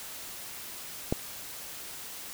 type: click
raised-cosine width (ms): 2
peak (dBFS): -12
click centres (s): 1.125
effects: white hiss -42 dBFS RMS until 2.33 s